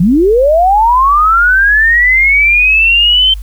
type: linear sweep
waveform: sine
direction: up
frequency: 156.2 to 3118 Hz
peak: -5 dBFS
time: 0-3.34 s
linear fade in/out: 5 ms
effects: added 50 Hz sine -20 dBFS peak until 3.42 s + white hiss -45 dBFS RMS until 3.42 s